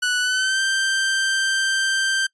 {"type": "tone with pitch glide", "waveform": "sawtooth", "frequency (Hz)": [1480, 1568], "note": ["F#6", "G6"], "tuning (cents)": [0, 0], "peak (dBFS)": -15, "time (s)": [0.02, 2.27], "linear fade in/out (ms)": 10, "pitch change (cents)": 100, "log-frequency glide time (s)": [0.2, 0.61], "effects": ["noise-tail reverb RT60 0.1 s tail -23 dB re dry", "resampled to 22050 Hz"]}